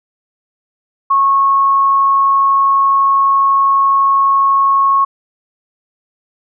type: tone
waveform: sine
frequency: 1097 Hz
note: C#6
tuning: 18 cents flat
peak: -8 dBFS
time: 1.1-5.05 s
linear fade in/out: 10 ms
effects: none